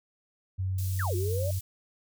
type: tone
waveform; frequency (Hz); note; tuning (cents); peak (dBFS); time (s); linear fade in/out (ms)
sine; 94.1; F#2; +30; -27; 0.58-1.6; 20
type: high-pass noise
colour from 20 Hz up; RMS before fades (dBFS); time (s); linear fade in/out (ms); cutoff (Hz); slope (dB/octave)
white; -42; 0.78-1.61; 5; 5000; 12
type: exponential two-way sweep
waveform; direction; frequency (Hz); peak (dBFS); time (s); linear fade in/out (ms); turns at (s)
sine; down then up; 1957 to 344.8 to 613; -31; 0.99-1.51; 5; 1.15
effects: none